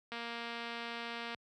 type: click train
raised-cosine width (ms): 0.3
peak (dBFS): -26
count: 288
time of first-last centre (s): 0.12-1.346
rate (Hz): 234
effects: high-pass 80 Hz 12 dB/octave